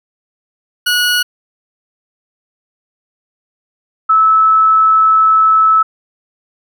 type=tone pair in turn; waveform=20% pulse / sine; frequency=1459 / 1304 Hz; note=F#6 / E6; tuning=-25 / -19 cents; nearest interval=major second; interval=194 cents; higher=first; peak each=-6 dBFS; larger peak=neither; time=0.86-1.23 / 4.09-5.83 s; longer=second; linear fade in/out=10 ms; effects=none